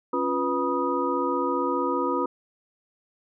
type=tone cluster; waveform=sine; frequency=276.4 / 351.6 / 493.8 / 971 / 1245 Hz; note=C#4 / F4 / B4 / B5 / D#6; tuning=-5 / +12 / 0 / -30 / +1 cents; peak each=-29 dBFS; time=0.13-2.26 s; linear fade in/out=5 ms; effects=none